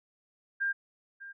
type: tone with echo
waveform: sine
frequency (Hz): 1598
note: G6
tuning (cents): +33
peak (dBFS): -27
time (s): 0.6-0.73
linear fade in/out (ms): 20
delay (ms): 600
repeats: 1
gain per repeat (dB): -15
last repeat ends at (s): 1.33
effects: none